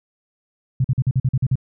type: tone bursts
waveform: sine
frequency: 129.4 Hz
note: C3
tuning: 19 cents flat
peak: -14 dBFS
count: 9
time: 0.8-1.556 s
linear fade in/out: 5 ms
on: 44 ms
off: 45 ms
effects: none

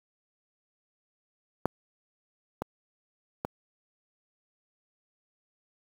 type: clicks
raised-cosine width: 1 ms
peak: -10 / -17 / -16 dBFS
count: 3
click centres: 1.656 / 2.62 / 3.449 s
effects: high-pass 80 Hz 12 dB/octave + 7-bit

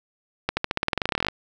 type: accelerating click train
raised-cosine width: 0.3 ms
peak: -6 dBFS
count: 20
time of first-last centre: 0.49-1.285 s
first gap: 80 ms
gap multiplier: 0.92
effects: none

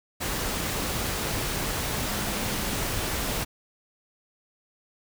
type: tone in noise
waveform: sine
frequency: 207.7 Hz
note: G#3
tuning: in tune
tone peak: -36 dBFS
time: 2.06-2.76 s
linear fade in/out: 20 ms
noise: pink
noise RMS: -29 dBFS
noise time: 0.2-3.45 s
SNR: -10 dB
effects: none

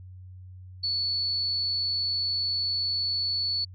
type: tone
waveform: sine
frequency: 4435 Hz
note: C#8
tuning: in tune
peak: -25 dBFS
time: 0.83-3.65 s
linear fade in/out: 10 ms
effects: added 92 Hz sine -42 dBFS peak until 3.74 s

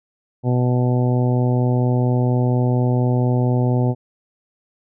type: harmonic tone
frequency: 124.3 Hz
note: B2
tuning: 12 cents sharp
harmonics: 1 / 2 / 3 / 4 / 5 / 6 / 7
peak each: -16 / -22 / -26 / -28 / -30 / -32 / -33 dBFS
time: 0.43-3.95 s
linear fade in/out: 50 ms
effects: none

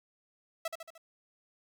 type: tone with echo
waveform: sawtooth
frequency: 656 Hz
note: E5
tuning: 9 cents flat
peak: -28 dBFS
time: 0.65-0.68 s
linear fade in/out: 5 ms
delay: 75 ms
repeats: 4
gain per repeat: -5 dB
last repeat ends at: 0.98 s
effects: 11-bit

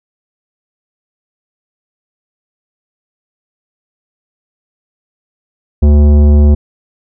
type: tone with tanh clipping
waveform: triangle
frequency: 73.5 Hz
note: D2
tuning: 2 cents sharp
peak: -5 dBFS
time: 5.82-6.55 s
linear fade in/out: 10 ms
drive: 18 dB
effects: none

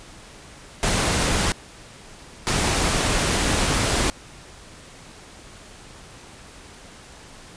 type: noise bursts at uneven times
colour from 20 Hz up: pink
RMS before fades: -21 dBFS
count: 2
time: 0.83-1.52 / 2.47-4.1 s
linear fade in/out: 0 ms
effects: pink hiss -44 dBFS RMS until 7.56 s + resampled to 22050 Hz

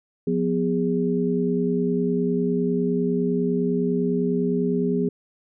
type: tone cluster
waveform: sine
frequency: 177.2 / 247.1 / 409.9 Hz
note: F3 / B3 / G#4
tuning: +25 / +1 / -23 cents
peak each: -24 dBFS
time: 0.27-5.09 s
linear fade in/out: 5 ms
effects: none

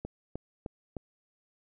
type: click train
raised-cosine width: 2 ms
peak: -23 dBFS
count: 4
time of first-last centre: 0.05-0.967 s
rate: 3.27 Hz
effects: none

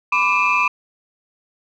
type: tone cluster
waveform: sine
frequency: 999 / 1168 / 2411 / 2609 Hz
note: B5 / D6 / D7 / E7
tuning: +20 / -10 / +45 / -18 cents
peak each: -19 dBFS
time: 0.12-0.68 s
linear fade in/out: 5 ms
effects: tanh soft clip ceiling -8 dBFS

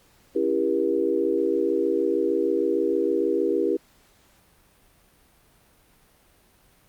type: chord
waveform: sine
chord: C# diminished seventh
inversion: none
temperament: just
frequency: 277.2 / 332.6 / 399.1 / 479 Hz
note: C#4 / E4 / G4 / Bb4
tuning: 0 / +16 / +31 / +47 cents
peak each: -30 / -25 / -24 / -26 dBFS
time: 0.35-3.77 s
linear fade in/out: 10 ms
effects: pink hiss -59 dBFS RMS until 6.88 s + Opus 48 kbps

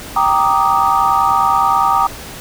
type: chord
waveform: sine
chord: Eb major seventh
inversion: first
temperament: equal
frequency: 784 / 932.3 / 1174.7 / 1244.5 Hz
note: G5 / Bb5 / D6 / Eb6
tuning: 0 / 0 / 0 / 0 cents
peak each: -16 dBFS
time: 0.16-2.07 s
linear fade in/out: 5 ms
effects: pink hiss -31 dBFS RMS until 2.4 s

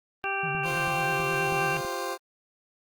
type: harmonic tone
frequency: 392 Hz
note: G4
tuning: in tune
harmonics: 1 / 2 / 3 / 4 / 6 / 7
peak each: -36 / -32 / -36 / -33 / -37 / -32 dBFS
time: 0.24-1.77 s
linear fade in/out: 0 ms
type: tone with vibrato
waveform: sine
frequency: 151.8 Hz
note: D#3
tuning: 42 cents flat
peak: -34 dBFS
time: 0.43-1.81 s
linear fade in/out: 5 ms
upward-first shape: sine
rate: 9.3 Hz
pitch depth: 140 cents each way
type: click train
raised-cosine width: 3 ms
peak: -28 dBFS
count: 5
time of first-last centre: 0.55-1.849 s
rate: 3.08 Hz
type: chord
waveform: 20% pulse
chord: F suspended second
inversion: none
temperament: just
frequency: 349.2 / 392.9 / 523.8 Hz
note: F4 / G4 / C5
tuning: 0 / +4 / +2 cents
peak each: -31 / -30 / -29 dBFS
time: 0.63-2.18 s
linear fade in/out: 50 ms
effects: Opus 24 kbps

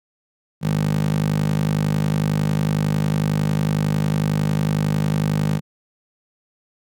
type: tone with high-pass filter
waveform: 15% pulse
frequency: 51 Hz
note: G#1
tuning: 31 cents flat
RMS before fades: -20 dBFS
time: 0.61-5.61 s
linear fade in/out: 50 ms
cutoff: 160 Hz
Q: 2.9
effects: none

